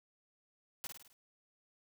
white noise with echo, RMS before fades -42 dBFS, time 0.84-0.87 s, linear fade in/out 0 ms, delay 52 ms, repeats 5, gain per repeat -5 dB, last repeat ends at 1.13 s, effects none

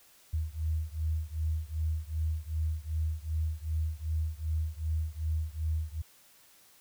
sine beating tone pair, 77.78 / 80.38 Hz, D#2 / E2, 0 / -43 cents, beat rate 2.6 Hz, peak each -32 / -33 dBFS, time 0.33-6.02 s, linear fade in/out 10 ms, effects white hiss -60 dBFS RMS until 6.8 s

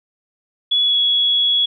sine tone with pitch glide, 3393 to 3360 Hz, G#7 to G#7, +36 to +19 cents, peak -13 dBFS, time 0.71-1.66 s, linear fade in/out 10 ms, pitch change -17 cents, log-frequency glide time 0.84-0.98 s, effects none

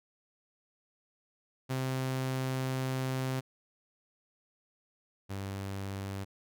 sawtooth tone pair in turn, 130.81 / 98 Hz, C3 / G2, 0 / 0 cents, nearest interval perfect fourth, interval 500 cents, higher first, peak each -27 / -32 dBFS, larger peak first, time 1.69-3.41 / 5.29-6.25 s, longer first, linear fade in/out 20 ms, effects none

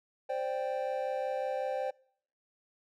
triangle chord, C suspended second, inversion none, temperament just, 523.3 / 588.7 / 784.9 Hz, C5 / D5 / G5, 0 / +4 / +2 cents, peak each -32 / -35 / -35 dBFS, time 0.29-1.91 s, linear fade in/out 10 ms, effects noise-tail reverb RT60 0.6 s tail -25 dB re dry

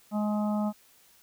harmonic tone, 210 Hz, G#3, 19 cents sharp, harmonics 1 / 3 / 4 / 5 / 6, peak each -26 / -35 / -37 / -45 / -42 dBFS, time 0.11-0.73 s, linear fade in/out 50 ms, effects white hiss -60 dBFS RMS until 1.22 s

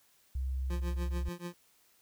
sine tone with pitch glide, 65.4 to 66.05 Hz, C2 to C2, 0 to +17 cents, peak -31 dBFS, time 0.35-1.29 s, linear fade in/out 5 ms, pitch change +17 cents, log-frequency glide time 0.85-1.1 s
25% pulse tone with tremolo, 174.61 Hz, F3, in tune, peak -32 dBFS, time 0.7-1.54 s, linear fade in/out 2 ms, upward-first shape triangle, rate 6.9 Hz, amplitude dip 100%
effects white hiss -67 dBFS RMS until 2.01 s

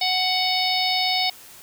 harmonic tone, 742 Hz, F#5, 5 cents sharp, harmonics 1 / 3 / 4 / 5 / 6 / 7, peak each -25 / -27 / -30 / -25 / -27 / -27 dBFS, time 0.01-1.3 s, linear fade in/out 5 ms, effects white hiss -45 dBFS RMS until 1.62 s

